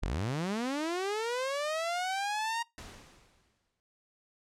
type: linear sweep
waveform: sawtooth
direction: up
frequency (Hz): 30.09 to 941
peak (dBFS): -27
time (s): 0.02-2.63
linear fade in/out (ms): 10
type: noise with exponential decay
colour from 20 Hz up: pink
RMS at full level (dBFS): -44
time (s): 2.78-3.8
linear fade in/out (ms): 0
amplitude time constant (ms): 220
effects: noise-tail reverb RT60 0.2 s tail -22 dB re dry + low-pass 8000 Hz 12 dB/octave